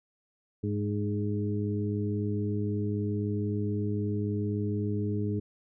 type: harmonic tone with a mistuned harmonic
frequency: 103.83 Hz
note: G#2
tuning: in tune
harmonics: 1 / 2 / 3 / 4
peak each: -30 / -33 / -35 / -36 dBFS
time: 0.63-5.4 s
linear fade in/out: 10 ms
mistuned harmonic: 3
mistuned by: -17 cents
effects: none